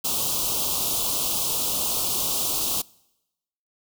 white band-stop noise, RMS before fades -25 dBFS, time 0.04-2.82 s, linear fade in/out 10 ms, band 1200 to 2800 Hz, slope 48 dB/octave, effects noise-tail reverb RT60 0.9 s tail -24 dB re dry

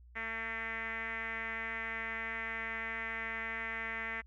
5% pulse tone with low-pass filter, 225.4 Hz, A3, 42 cents sharp, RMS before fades -39 dBFS, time 0.15-4.22 s, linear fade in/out 20 ms, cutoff 2000 Hz, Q 5.7, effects added 60 Hz sine -54 dBFS peak until 4.26 s

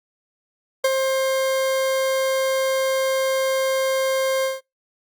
40% pulse tone with ADSR envelope, 530 Hz, C5, 22 cents sharp, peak -13 dBFS, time 0.84-4.61 s, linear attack 6 ms, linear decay 36 ms, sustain -5 dB, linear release 170 ms, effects noise-tail reverb RT60 0.2 s tail -25 dB re dry + Opus 48 kbps

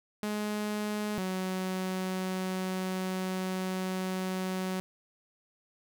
sawtooth tone pair in turn, 210 / 186.59 Hz, G#3 / F#3, +19 / +15 cents, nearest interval major second, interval 204 cents, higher first, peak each -27 dBFS, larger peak neither, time 0.23-1.18 / 1.18-4.8 s, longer second, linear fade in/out 0 ms, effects none

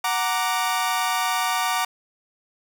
sawtooth chord, Gb augmented, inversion none, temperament equal, 740 / 932.3 / 1174.7 Hz, Gb5 / Bb5 / D6, 0 / 0 / 0 cents, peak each -22 dBFS, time 0.04-1.85 s, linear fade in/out 5 ms, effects none

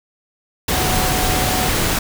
sine tone in noise, 740 Hz, F#5, in tune, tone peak -24 dBFS, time 0.72-1.69 s, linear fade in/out 5 ms, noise pink, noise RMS -18 dBFS, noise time 0.68-1.99 s, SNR -9 dB, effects none

